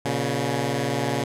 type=tone pair together; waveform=10% pulse; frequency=119.73 / 140 Hz; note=A#2 / C#3; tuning=+47 / +18 cents; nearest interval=minor third; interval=271 cents; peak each=-18 / -17 dBFS; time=0.05-1.24 s; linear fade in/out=5 ms; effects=low-pass 11000 Hz 12 dB/octave